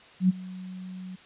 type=tone with ADSR envelope; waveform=sine; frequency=185 Hz; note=F#3; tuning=in tune; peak=-15 dBFS; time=0.2-1.16 s; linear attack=90 ms; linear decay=24 ms; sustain=-21 dB; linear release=11 ms; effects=white hiss -52 dBFS RMS until 1.25 s + resampled to 8000 Hz